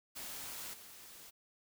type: noise with level steps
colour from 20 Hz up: white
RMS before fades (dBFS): -45 / -54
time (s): 0.15-1.31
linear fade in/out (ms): 20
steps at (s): 0.73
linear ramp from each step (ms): 10
effects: none